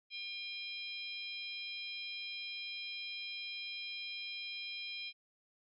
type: harmonic tone with a mistuned harmonic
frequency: 801 Hz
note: G5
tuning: 37 cents sharp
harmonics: 3 / 4 / 5 / 6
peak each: -44 / -46 / -48 / -50 dBFS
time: 0.1-5.13 s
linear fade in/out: 50 ms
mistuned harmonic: 6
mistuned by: +100 cents
effects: none